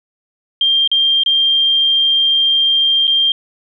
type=tone with dropouts; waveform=sine; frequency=3187 Hz; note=G7; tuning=28 cents sharp; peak=-10 dBFS; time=0.61-3.32 s; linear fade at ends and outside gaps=2 ms; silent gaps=0.876-0.915 / 1.235-1.261 / 3.071-3.077 s; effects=none